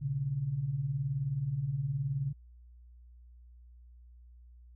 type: beating tone pair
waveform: sine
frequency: 121.6 / 140.6 Hz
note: B2 / C#3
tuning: -26 / +25 cents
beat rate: 19 Hz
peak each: -37 / -31 dBFS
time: 0.01-2.33 s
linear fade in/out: 20 ms
effects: added 60 Hz sine -52 dBFS peak until 4.75 s